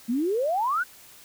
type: exponential sweep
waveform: sine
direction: up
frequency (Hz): 220.9 to 1554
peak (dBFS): -22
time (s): 0.08-0.84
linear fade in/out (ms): 20
effects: white hiss -50 dBFS RMS until 1.24 s